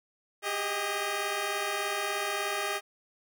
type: tone cluster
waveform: 10% pulse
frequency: 386.8 / 403.4 / 625 Hz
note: G4 / G4 / D#5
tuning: -23 / +50 / +8 cents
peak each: -32 / -24 / -25 dBFS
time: 0.42-2.81 s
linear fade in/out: 50 ms
effects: none